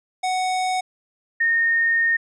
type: tone pair in turn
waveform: square / sine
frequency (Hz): 742 / 1839.2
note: F#5 / A#6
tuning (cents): +5 / -24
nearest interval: octave + major third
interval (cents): 1571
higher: second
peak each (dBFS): -21 / -16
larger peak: second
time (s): 0.23-0.81 / 1.4-2.17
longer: second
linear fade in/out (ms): 10
effects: resampled to 22050 Hz